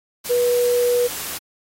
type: tone in noise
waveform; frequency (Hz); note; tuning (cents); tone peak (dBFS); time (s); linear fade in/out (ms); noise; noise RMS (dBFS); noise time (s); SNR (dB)
sine; 486.3; B4; -27; -15; 0.29-1.08; 20; white; -29; 0.24-1.39; +11
effects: AAC 48 kbps